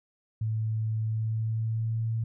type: tone with pitch glide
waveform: sine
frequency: 110 to 113.09 Hz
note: A2 to A2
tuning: 0 to +48 cents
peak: -26 dBFS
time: 0.41-2.24 s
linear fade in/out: 5 ms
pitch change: +48 cents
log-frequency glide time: 1.03-2.12 s
effects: none